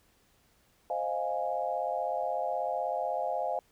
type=chord; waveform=sine; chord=F minor seventh; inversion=second; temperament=equal; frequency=523.3 / 622.3 / 698.5 / 830.6 Hz; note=C5 / Eb5 / F5 / Ab5; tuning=0 / 0 / 0 / 0 cents; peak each=-36 / -35 / -33 / -35 dBFS; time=0.9-3.59 s; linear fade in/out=2 ms; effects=pink hiss -67 dBFS RMS until 3.71 s